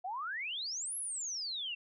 sine exponential two-way sweep, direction up then down, 698.5 to 11340 to 2677 Hz, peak -36 dBFS, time 0.04-1.75 s, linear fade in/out 10 ms, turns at 0.97 s, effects none

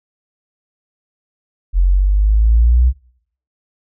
sine exponential sweep, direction up, 43.65 to 63.4 Hz, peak -8 dBFS, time 1.73-2.93 s, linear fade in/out 50 ms, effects noise-tail reverb RT60 0.6 s tail -19 dB re dry

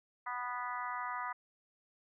harmonic tone, 246.5 Hz, B3, 3 cents flat, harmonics 3 / 4 / 5 / 6 / 7 / 8, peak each -46 / -40 / -41 / -47 / -50 / -46 dBFS, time 0.26-1.33 s, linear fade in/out 10 ms, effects none

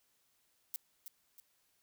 violet noise with echo, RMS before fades -39 dBFS, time 0.74-0.76 s, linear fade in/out 0 ms, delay 320 ms, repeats 2, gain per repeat -8 dB, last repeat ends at 1.4 s, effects white hiss -75 dBFS RMS until 1.82 s

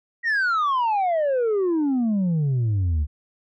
sine exponential sweep, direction down, 1920 to 70.2 Hz, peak -16 dBFS, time 0.23-3.07 s, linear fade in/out 50 ms, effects tanh soft clip ceiling -18 dBFS

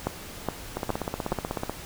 two click trains, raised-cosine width 1 ms, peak -11 / -14 dBFS, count 4 / 16, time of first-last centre 0.07-1.32 / 0.77-1.696 s, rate 2.4 / 16.2 Hz, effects pink hiss -41 dBFS RMS until 1.85 s

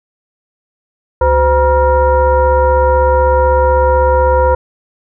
sine tone with frequency modulation, 512 Hz, C5, 38 cents flat, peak -7 dBFS, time 1.21-4.55 s, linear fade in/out 5 ms, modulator 442 Hz, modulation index 1.2, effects none

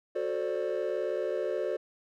triangle chord, D dominant seventh, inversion first, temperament just, 367.1 / 440.5 / 528.6 / 587.3 Hz, F#4 / A4 / C5 / D5, -14 / +2 / +18 / 0 cents, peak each -32 dBFS, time 0.15-1.77 s, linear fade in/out 10 ms, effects tanh soft clip ceiling -19 dBFS

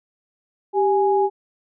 sine tone pair together, 392 / 830.6 Hz, G4 / G#5, 0 / 0 cents, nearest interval octave + minor second, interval 1300 cents, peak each -17 / -19 dBFS, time 0.73-1.3 s, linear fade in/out 50 ms, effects none

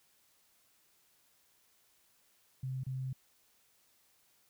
sine tone with dropouts, 130.81 Hz, C3, in tune, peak -35 dBFS, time 2.63-3.13 s, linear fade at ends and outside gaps 5 ms, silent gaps 2.836-2.865 s, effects white hiss -70 dBFS RMS until 4.49 s

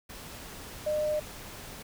sine tone in noise, 607 Hz, D#5, 43 cents flat, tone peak -26 dBFS, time 0.86-1.2 s, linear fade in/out 10 ms, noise pink, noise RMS -44 dBFS, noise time 0.09-1.83 s, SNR +15 dB, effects none

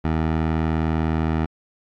15% pulse tone, 79.8 Hz, D#2, 44 cents sharp, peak -13 dBFS, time 0.04-1.46 s, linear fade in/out 10 ms, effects low-pass 2000 Hz 12 dB/octave + AAC 64 kbps

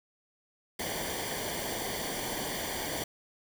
pink noise with comb filter, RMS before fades -35 dBFS, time 0.79-3.04 s, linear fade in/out 5 ms, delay 0.76 ms, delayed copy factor -0.75, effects none

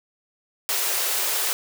white high-pass noise, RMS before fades -24 dBFS, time 0.69-1.53 s, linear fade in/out 0 ms, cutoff 350 Hz, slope 96 dB/octave, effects none

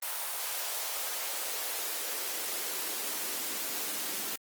white noise with high-pass filter sweep, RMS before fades -35 dBFS, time 0.02-4.36 s, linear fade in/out 5 ms, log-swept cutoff 760 to 230 Hz, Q 1.6, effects Opus 24 kbps

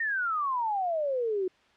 sine exponential sweep, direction down, 1864.7 to 360 Hz, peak -26 dBFS, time 0-1.48 s, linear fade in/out 5 ms, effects white hiss -62 dBFS RMS until 1.76 s + low-pass 3000 Hz 12 dB/octave

